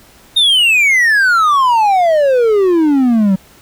triangle exponential sweep, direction down, 3729 to 185.5 Hz, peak -6 dBFS, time 0.36-3.36 s, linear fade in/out 10 ms, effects pink hiss -44 dBFS RMS until 3.61 s

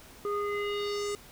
square tone with low-pass filter sweep, 410 Hz, G#4, 22 cents flat, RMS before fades -32 dBFS, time 0.25-1.15 s, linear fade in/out 0 ms, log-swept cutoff 990 to 8400 Hz, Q 2.8, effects pink hiss -52 dBFS RMS until 1.31 s

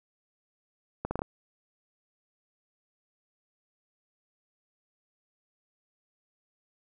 accelerating click train, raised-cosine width 1 ms, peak -17 dBFS, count 5, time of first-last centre 1.05-1.219 s, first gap 60 ms, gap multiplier 0.77, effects none

